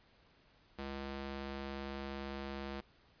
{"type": "tone with high-pass filter", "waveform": "square", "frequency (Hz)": 68.8, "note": "C#2", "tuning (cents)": -12, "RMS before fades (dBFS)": -43, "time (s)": [0.78, 2.81], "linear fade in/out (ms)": 10, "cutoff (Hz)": 150, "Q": 0.53, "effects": ["pink hiss -67 dBFS RMS until 3.2 s", "resampled to 11025 Hz"]}